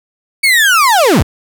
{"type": "linear sweep", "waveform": "35% pulse", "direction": "down", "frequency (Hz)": [2261, 33.3], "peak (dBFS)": -5, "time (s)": [0.43, 1.23], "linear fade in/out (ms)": 10, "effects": ["7-bit"]}